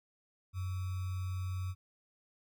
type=tone with sample-and-hold; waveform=sine; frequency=92.5 Hz; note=F#2; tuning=in tune; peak=-34 dBFS; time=0.53-1.75 s; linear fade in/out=50 ms; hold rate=1225 Hz; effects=none